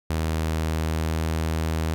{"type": "tone with pitch glide", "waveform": "sawtooth", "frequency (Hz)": [79.5, 80.1], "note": ["D#2", "E2"], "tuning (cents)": [38, -49], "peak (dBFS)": -19, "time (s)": [0.1, 1.94], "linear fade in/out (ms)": 0, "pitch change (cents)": 13, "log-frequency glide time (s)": [0.79, 1.24], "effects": []}